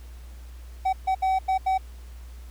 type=tone bursts at uneven times; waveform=triangle; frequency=760 Hz; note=F#5; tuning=46 cents sharp; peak=-18 dBFS; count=5; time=0.85-0.93 / 1.07-1.15 / 1.22-1.39 / 1.48-1.58 / 1.66-1.78 s; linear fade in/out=10 ms; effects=added 60 Hz sine -39 dBFS peak until 2.5 s + pink hiss -55 dBFS RMS until 2.5 s